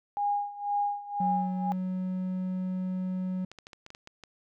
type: tone with tremolo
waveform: sine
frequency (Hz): 817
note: G#5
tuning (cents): -29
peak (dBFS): -24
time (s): 0.17-1.72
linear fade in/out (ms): 0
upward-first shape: sine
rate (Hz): 2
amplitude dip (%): 85
type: tone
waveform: triangle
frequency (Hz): 185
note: F#3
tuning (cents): 0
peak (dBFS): -27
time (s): 1.2-3.45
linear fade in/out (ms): 5
type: clicks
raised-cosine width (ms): 0.2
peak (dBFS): -28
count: 9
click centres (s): 3.516 / 3.587 / 3.669 / 3.732 / 3.864 / 3.904 / 3.949 / 4.074 / 4.237
effects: none